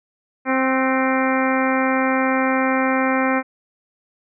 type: harmonic tone with a mistuned harmonic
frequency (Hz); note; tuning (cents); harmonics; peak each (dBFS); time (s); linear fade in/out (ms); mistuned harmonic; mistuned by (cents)
262.8; C4; +8; 1 / 2 / 3 / 4 / 5 / 6 / 7 / 8 / 9; -20 / -23 / -25 / -26 / -27 / -28 / -28 / -29 / -30; 0.45-3.43; 50; 6; -37
effects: none